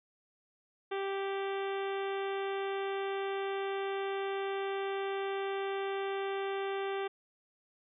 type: harmonic tone with a mistuned harmonic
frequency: 392 Hz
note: G4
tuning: in tune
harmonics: 1 / 2 / 3 / 4 / 5 / 6 / 7 / 8 / 9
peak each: -34 / -40 / -44 / -46 / -48 / -50 / -51 / -52 / -53 dBFS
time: 0.91-7.08 s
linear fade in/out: 10 ms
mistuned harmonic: 6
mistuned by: -22 cents
effects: none